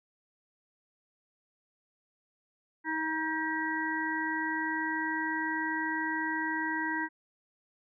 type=harmonic tone with a mistuned harmonic; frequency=316.7 Hz; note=D#4; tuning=31 cents sharp; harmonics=1 / 3 / 5 / 6; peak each=-35 / -35 / -35 / -35 dBFS; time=2.84-7.09 s; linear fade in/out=50 ms; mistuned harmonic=6; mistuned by=+16 cents; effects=none